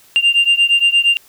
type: beating tone pair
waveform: sine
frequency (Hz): 2787 / 2795.6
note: F7 / F7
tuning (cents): -4 / +1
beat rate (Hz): 8.6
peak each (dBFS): -11 / -12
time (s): 0.16-1.17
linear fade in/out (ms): 0
effects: tanh soft clip ceiling -6 dBFS + white hiss -48 dBFS RMS until 1.28 s

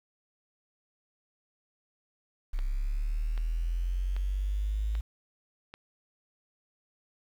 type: linear sweep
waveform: sine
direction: up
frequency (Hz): 32.42 to 53.8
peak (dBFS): -27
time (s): 2.53-5.01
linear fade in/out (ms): 10
type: click train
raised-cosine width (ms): 0.3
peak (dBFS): -28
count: 5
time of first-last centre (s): 2.59-5.74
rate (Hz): 1.27
effects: 9-bit

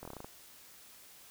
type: slowing click train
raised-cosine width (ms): 1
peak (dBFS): -30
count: 8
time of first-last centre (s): 0.03-0.245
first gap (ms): 22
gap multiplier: 1.11
effects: white hiss -56 dBFS RMS until 1.3 s

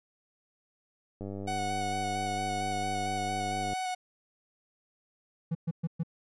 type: click train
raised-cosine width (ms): 2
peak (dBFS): -26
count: 251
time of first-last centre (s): 1.21-3.733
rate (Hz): 99.1
type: tone with vibrato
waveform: 45% pulse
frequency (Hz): 740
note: F#5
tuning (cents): 0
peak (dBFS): -31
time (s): 1.47-3.95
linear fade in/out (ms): 10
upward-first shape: square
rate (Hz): 4.4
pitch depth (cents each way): 13
type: tone bursts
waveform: triangle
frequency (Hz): 164.81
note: E3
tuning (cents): 0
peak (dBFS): -25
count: 4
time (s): 5.51-6.034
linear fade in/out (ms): 10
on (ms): 41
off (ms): 120
effects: resampled to 24000 Hz

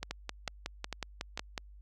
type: two click trains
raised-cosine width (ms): 0.2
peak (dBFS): -19 / -18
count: 4 / 9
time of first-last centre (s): 0.03-1.375 / 0.11-1.578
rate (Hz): 2.23 / 5.45
effects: added 50 Hz sine -50 dBFS peak until 1.81 s + Opus 48 kbps

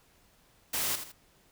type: noise with echo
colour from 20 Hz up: white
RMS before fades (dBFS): -31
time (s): 0.73-0.96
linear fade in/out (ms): 10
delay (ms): 81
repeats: 2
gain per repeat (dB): -9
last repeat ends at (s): 1.122
effects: pink hiss -64 dBFS RMS until 1.51 s

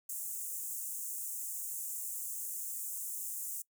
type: high-pass noise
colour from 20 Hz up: pink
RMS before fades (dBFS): -40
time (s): 0.09-3.62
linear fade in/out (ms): 5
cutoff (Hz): 7000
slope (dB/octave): 48
effects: noise-tail reverb RT60 0.1 s tail -22 dB re dry

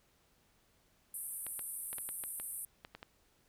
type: band-pass noise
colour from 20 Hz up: pink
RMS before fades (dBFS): -43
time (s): 1.14-2.65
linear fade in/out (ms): 2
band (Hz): 8700 to 13000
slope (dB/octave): 96
type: clicks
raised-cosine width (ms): 0.3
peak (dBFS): -30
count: 10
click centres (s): 1.466 / 1.593 / 1.93 / 1.984 / 2.09 / 2.238 / 2.399 / 2.849 / 2.95 / 3.029
effects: pink hiss -71 dBFS RMS until 3.48 s

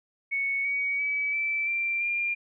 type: tone with pitch steps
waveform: sine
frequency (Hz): 2217 / 2252 / 2287 / 2323 / 2360 / 2397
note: C#7 / C#7 / D7 / D7 / D7 / D7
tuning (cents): 0 / +27 / -47 / -20 / +8 / +35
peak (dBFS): -25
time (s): 0.31-2.35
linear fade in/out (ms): 20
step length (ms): 340
effects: none

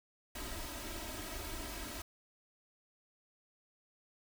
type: noise with comb filter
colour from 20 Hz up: pink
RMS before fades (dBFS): -43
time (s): 0.35-2.02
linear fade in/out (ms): 5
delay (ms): 3.1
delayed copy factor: +0.9
effects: none

